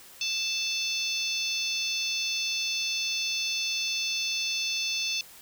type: harmonic tone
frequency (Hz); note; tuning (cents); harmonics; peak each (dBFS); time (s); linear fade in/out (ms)
880; A5; 0; 3 / 4 / 5 / 6 / 7; -32 / -33 / -34 / -35 / -35; 0.21-5.21; 2
effects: white hiss -50 dBFS RMS until 5.41 s